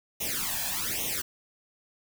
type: noise with flanger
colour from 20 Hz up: white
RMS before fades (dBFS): -31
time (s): 0.2-1.22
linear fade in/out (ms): 10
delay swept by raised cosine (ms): 0.32 to 1.23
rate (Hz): 1.2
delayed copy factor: +0.95
effects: none